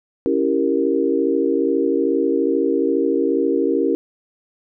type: chord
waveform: sine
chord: C# diminished seventh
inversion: none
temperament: equal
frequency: 277.2 / 329.6 / 392 / 466.2 Hz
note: C#4 / E4 / G4 / Bb4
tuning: 0 / 0 / 0 / 0 cents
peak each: -21 dBFS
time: 0.26-3.95 s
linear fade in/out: 0 ms
effects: none